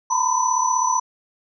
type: tone cluster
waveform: sine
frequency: 907 / 982 / 1018 / 5960 Hz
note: A#5 / B5 / C6 / F#8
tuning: -48 / -10 / -48 / +12 cents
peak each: -25 / -22 / -21 / -24 dBFS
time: 0.1-1 s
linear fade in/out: 10 ms
effects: none